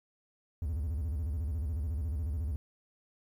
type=tone with vibrato; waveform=triangle; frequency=76 Hz; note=D#2; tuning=40 cents flat; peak=-29 dBFS; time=0.62-2.56 s; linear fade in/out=0 ms; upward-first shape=square; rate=14 Hz; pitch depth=200 cents each way; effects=11-bit